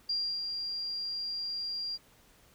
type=tone with ADSR envelope; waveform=sine; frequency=4773 Hz; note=D8; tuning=27 cents sharp; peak=-28 dBFS; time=0.09-1.98 s; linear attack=8 ms; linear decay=310 ms; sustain=-5 dB; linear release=32 ms; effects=pink hiss -62 dBFS RMS until 2.54 s